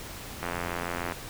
click train, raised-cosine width 0.5 ms, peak -16 dBFS, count 61, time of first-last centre 0.43-1.122 s, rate 86.7 Hz, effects pink hiss -41 dBFS RMS until 1.29 s

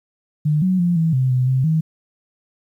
sine tone with pitch steps, 151 / 185.6 / 174.5 / 162.8 / 129.9 / 127.2 / 130.7 / 159.1 Hz, D3 / F#3 / F3 / E3 / C3 / C3 / C3 / D#3, +48 / +6 / -1 / -21 / -12 / -48 / -1 / +39 cents, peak -14 dBFS, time 0.45-1.81 s, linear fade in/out 10 ms, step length 170 ms, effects 9-bit

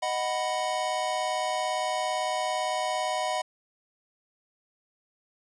square chord, B major, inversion first, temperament equal, 622.3 / 740 / 987.8 Hz, D#5 / F#5 / B5, 0 / 0 / 0 cents, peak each -32 / -31 / -33 dBFS, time 0.02-3.42 s, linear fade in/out 10 ms, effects resampled to 22050 Hz + 9-bit

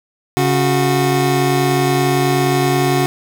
25% pulse tone pair together, 138.59 / 365.1 Hz, C#3 / F#4, 0 / -23 cents, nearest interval octave + perfect fourth, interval 1677 cents, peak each -12 dBFS, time 0.37-3.06 s, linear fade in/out 0 ms, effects none

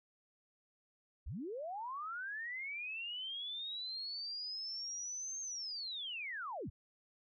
sine linear two-way sweep, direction up then down, 38.89 to 6420 to 38.89 Hz, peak -40 dBFS, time 1.26-6.7 s, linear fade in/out 10 ms, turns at 5.41 s, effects none

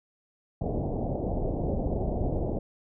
pink low-pass noise, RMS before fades -29 dBFS, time 0.61-2.59 s, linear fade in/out 5 ms, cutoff 740 Hz, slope 48 dB/octave, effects none

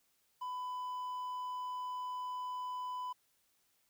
triangle tone with quantisation, 1000 Hz, B5, 21 cents sharp, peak -36 dBFS, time 0.41-3.13 s, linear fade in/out 10 ms, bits 11, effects white hiss -75 dBFS RMS until 3.89 s

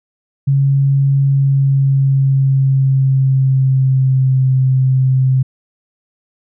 sine tone with pitch glide, 137.9 to 130.91 Hz, C#3 to C3, -9 to +1 cents, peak -9 dBFS, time 0.47-5.43 s, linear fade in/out 10 ms, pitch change -90 cents, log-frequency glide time 1.25-4.52 s, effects none

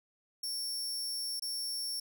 sawtooth tone with dropouts, 5460 Hz, F8, 40 cents flat, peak -32 dBFS, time 0.43-2 s, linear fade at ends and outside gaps 5 ms, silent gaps 1.397-1.421 s, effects none

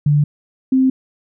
sine tone pair in turn, 146.83 / 261.6 Hz, D3 / C4, 0 / 0 cents, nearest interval minor seventh, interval 1000 cents, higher second, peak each -10 dBFS, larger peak neither, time 0.06-0.24 / 0.72-0.9 s, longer neither, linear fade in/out 5 ms, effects none

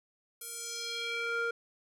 square tone with band-pass filter sweep, 466.2 Hz, A#4, in tune, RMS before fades -36 dBFS, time 0.41-1.51 s, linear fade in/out 5 ms, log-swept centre 12000 to 1100 Hz, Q 1.9, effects none

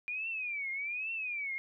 sine tone with vibrato, 2400 Hz, D7, 37 cents sharp, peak -34 dBFS, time 0.08-1.58 s, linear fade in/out 0 ms, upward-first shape triangle, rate 1.2 Hz, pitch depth 220 cents each way, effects none

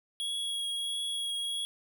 square tone with vibrato, 3322 Hz, G#7, in tune, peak -32 dBFS, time 0.2-1.65 s, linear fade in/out 0 ms, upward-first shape triangle, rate 1.5 Hz, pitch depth 15 cents each way, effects none

